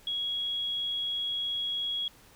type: tone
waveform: sine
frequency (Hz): 3321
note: G#7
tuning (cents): -1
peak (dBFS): -29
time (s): 0.07-2.08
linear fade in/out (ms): 2
effects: pink hiss -57 dBFS RMS until 2.35 s